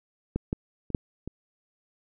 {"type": "clicks", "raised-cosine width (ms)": 3, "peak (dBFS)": [-14, -14, -25, -9, -22], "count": 5, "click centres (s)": [0.36, 0.529, 0.903, 0.948, 1.276], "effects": []}